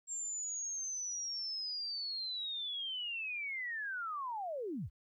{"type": "linear sweep", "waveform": "sine", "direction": "down", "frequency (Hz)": [7459, 44.72], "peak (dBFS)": -37, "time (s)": [0.07, 4.9], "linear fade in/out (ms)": 50, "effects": ["13-bit"]}